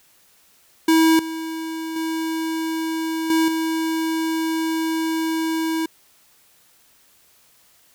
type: tone with level steps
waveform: square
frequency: 322.8 Hz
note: E4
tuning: 36 cents flat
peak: -13 / -27 / -23 / -16 / -21 dBFS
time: 0.88-5.86 s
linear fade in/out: 5 ms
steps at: 1.19 / 1.96 / 3.3 / 3.48 s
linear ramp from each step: 2 ms
effects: white hiss -56 dBFS RMS until 7.94 s